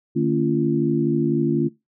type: tone cluster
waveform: sine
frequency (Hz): 150.6 / 225.6 / 277.8 / 341.8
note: D3 / A3 / C#4 / F4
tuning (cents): +44 / +44 / +4 / -37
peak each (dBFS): -23 / -23 / -23 / -22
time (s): 0.15-1.69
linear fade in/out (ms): 20
effects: noise-tail reverb RT60 0.2 s tail -19 dB re dry